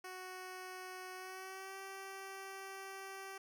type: tone with pitch glide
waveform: 10% pulse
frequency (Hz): 370 to 387.5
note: F#4 to G4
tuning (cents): 0 to -20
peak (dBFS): -38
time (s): 0.04-3.38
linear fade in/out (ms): 5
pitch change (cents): +80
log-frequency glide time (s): 1.15-1.77
effects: none